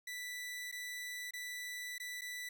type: tone with dropouts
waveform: sawtooth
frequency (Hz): 1975.5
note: B6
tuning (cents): 0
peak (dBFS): -38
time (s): 0.07-2.49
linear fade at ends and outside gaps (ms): 5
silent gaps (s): 0.715-0.724 / 1.309-1.335 / 1.982-1.999 / 2.211-2.217
effects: 13-bit